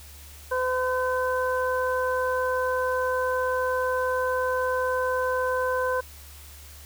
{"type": "harmonic tone", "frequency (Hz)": 509, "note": "C5", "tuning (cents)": -48, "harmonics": [1, 2, 3], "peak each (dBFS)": [-25, -28, -30], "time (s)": [0.51, 6.01], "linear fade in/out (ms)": 10, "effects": ["added 72 Hz sine -45 dBFS peak until 6.85 s", "white hiss -48 dBFS RMS until 6.85 s"]}